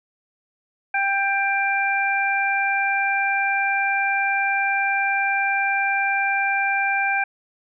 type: harmonic tone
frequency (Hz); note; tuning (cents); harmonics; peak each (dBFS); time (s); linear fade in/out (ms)
790; G5; +13; 1 / 2 / 3; -23 / -23 / -23; 0.94-7.24; 5
effects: none